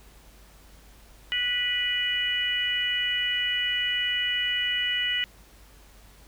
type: harmonic tone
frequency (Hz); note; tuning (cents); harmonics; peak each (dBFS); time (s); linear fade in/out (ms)
490.4; B4; -12; 3 / 4 / 5 / 6; -37 / -28 / -36 / -26; 1.32-5.24; 0
effects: added 50 Hz sine -52 dBFS peak until 6.27 s + pink hiss -55 dBFS RMS until 6.27 s